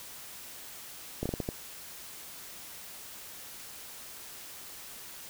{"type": "slowing click train", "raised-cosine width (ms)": 2, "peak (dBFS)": -18, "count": 6, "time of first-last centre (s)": [1.23, 1.489], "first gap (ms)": 26, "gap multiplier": 1.35, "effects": ["white hiss -46 dBFS RMS until 5.29 s"]}